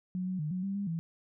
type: tone with pitch steps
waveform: sine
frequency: 183.3 / 185.5 / 151.6 / 183.4 / 196 / 200.9 / 165 Hz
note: F#3 / F#3 / D#3 / F#3 / G3 / G3 / E3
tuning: -16 / +5 / -45 / -15 / 0 / +43 / +2 cents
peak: -31 dBFS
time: 0.15-0.99 s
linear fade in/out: 0 ms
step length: 120 ms
effects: none